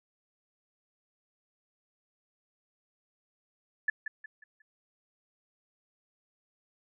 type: tone with echo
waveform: sine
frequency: 1735 Hz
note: A6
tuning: 25 cents flat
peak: -23 dBFS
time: 3.88-3.9 s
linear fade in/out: 5 ms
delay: 180 ms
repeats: 4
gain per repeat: -9 dB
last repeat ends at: 4.62 s
effects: none